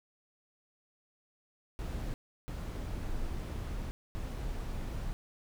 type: noise bursts at uneven times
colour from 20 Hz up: brown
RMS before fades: -37 dBFS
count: 3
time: 1.79-2.14 / 2.48-3.91 / 4.15-5.13 s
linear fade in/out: 0 ms
effects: none